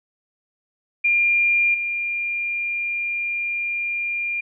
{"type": "tone with level steps", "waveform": "sine", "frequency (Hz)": 2400, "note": "D7", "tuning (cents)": 37, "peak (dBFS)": [-15, -22], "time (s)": [1.04, 4.41], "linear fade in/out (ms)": 10, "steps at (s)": 1.74, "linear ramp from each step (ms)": 5, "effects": []}